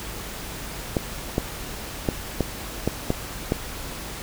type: clicks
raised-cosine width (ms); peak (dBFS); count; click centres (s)
2; -7; 7; 0.968 / 1.381 / 2.088 / 2.407 / 2.876 / 3.104 / 3.521
effects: added 50 Hz sine -41 dBFS peak until 4.22 s + pink hiss -35 dBFS RMS until 4.22 s